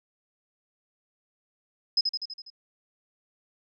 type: tone with echo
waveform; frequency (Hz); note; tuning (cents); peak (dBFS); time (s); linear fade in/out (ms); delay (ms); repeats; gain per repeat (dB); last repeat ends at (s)
sine; 5080; D#8; +35; -19; 1.97-2.01; 5; 82; 6; -4; 2.502
effects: none